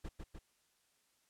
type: noise with echo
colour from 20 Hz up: brown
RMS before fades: -42 dBFS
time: 0.04-0.09 s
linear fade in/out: 10 ms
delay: 150 ms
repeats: 2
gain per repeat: -3 dB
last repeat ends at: 0.39 s
effects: white hiss -75 dBFS RMS until 1.29 s + low-pass 11000 Hz 12 dB/octave